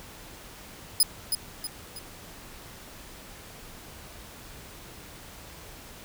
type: tone with echo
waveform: 15% pulse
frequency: 5000 Hz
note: D#8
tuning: 8 cents sharp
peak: -10 dBFS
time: 1-1.03 s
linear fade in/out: 2 ms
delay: 320 ms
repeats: 3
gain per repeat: -7 dB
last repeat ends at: 1.99 s
effects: pink hiss -46 dBFS RMS until 6.04 s